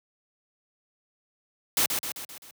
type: noise with echo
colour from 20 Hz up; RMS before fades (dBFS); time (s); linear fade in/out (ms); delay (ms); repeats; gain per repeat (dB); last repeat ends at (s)
white; -23; 1.77-1.86; 2; 130; 5; -5; 2.51
effects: high-pass 100 Hz 12 dB/octave